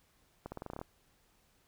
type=accelerating click train; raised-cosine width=1 ms; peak=-27 dBFS; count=10; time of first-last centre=0.46-0.814 s; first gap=60 ms; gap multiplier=0.89; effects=pink hiss -70 dBFS RMS until 1.67 s